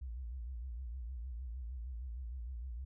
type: tone with vibrato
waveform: sine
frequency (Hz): 61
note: B1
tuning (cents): -21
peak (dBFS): -40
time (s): 0.01-2.85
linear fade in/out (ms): 10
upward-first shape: sine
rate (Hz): 6.5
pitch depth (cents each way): 150
effects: none